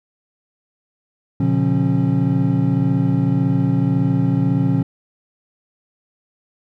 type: tone cluster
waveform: triangle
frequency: 120.7 / 142.5 / 176.8 / 272.4 Hz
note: B2 / C#3 / F3 / C#4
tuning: -39 / +48 / +22 / -30 cents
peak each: -18 dBFS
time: 1.4-4.83 s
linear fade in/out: 5 ms
effects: none